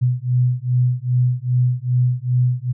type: beating tone pair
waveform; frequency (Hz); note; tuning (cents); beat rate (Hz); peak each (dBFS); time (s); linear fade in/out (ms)
sine; 123.47 / 125.97; B2 / B2; 0 / +35; 2.5; -18; 0.01-2.73; 20
effects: none